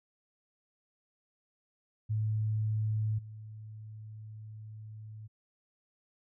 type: tone with level steps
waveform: sine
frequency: 108.2 Hz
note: A2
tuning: 29 cents flat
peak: -28 / -43 dBFS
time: 2.09-5.28 s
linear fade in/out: 20 ms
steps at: 3.18 s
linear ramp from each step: 10 ms
effects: none